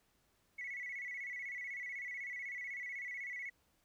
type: tone with vibrato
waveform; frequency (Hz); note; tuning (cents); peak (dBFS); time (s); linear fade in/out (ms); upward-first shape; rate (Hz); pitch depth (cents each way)
sine; 2080; C7; -11; -40; 0.58-3.5; 10; square; 16; 92
effects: tanh soft clip ceiling -36 dBFS + pink hiss -75 dBFS RMS until 3.84 s